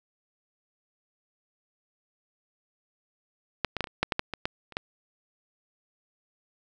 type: clicks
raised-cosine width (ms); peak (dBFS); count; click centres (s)
0.3; -8 / -14 / -11 / -14 / -28 / -7 / -9 / -9 / -16 / -11 / -29 / -12; 12; 3.647 / 3.767 / 3.807 / 3.842 / 3.872 / 4.03 / 4.122 / 4.194 / 4.337 / 4.455 / 4.723 / 4.769
effects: none